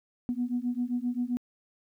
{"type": "beating tone pair", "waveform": "sine", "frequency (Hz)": [241, 248.6], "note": ["B3", "B3"], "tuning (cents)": [-42, 12], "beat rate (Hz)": 7.6, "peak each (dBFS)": -30, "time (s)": [0.29, 1.37], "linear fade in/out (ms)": 0, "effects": ["tanh soft clip ceiling -20 dBFS", "11-bit"]}